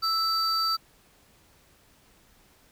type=tone pair together; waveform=triangle; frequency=1318.5 / 4637 Hz; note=E6 / D8; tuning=0 / -23 cents; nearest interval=octave + minor seventh; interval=2177 cents; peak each=-24 / -24 dBFS; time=0.02-0.77 s; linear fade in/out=20 ms; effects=tanh soft clip ceiling -16 dBFS + pink hiss -60 dBFS RMS until 2.71 s